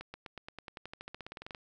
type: accelerating click train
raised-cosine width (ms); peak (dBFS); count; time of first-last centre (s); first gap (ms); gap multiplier
0.3; -27; 21; 0.01-1.548; 130; 0.94
effects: none